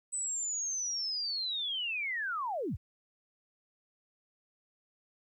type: linear sweep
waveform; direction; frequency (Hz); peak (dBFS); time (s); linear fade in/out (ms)
sine; down; 8120 to 33.42; -32; 0.12-2.77; 20
effects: 12-bit